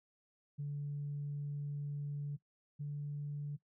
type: tone pair in turn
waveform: sine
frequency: 144.5 / 145.51 Hz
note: D3 / D3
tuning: -28 / -16 cents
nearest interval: unison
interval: 12 cents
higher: second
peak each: -36 / -37 dBFS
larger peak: first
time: 0.58-2.37 / 2.79-3.57 s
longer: first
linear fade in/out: 20 ms
effects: noise-tail reverb RT60 0.1 s tail -18 dB re dry + tanh soft clip ceiling -33 dBFS